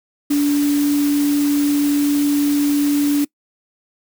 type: tone in noise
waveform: sine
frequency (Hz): 289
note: D4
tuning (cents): -28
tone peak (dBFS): -13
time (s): 0.3-3.25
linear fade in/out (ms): 10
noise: white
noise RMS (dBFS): -29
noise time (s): 0.3-3.25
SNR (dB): +13
effects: noise-tail reverb RT60 0.1 s tail -23 dB re dry